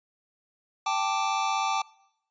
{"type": "chord", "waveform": "square", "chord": "G suspended second", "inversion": "none", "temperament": "equal", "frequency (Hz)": [784, 880, 1174.7], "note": ["G5", "A5", "D6"], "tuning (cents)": [0, 0, 0], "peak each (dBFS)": -30, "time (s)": [0.86, 1.82], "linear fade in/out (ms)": 5, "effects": ["noise-tail reverb RT60 0.8 s tail -23 dB re dry", "resampled to 16000 Hz"]}